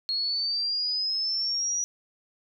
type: exponential sweep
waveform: sine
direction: up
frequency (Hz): 4282 to 5840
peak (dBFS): -25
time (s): 0.09-1.84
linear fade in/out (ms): 0
effects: none